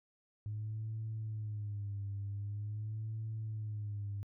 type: tone with vibrato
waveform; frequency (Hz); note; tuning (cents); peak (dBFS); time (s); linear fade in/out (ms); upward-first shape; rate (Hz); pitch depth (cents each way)
sine; 105.1; G#2; +21; -36; 0.46-4.23; 0; sine; 0.45; 85
effects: tanh soft clip ceiling -33 dBFS